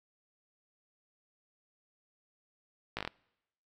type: slowing click train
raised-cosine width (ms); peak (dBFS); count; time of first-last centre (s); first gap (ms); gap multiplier
0.3; -19; 6; 2.97-3.076; 17; 1.11
effects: noise-tail reverb RT60 0.9 s tail -26 dB re dry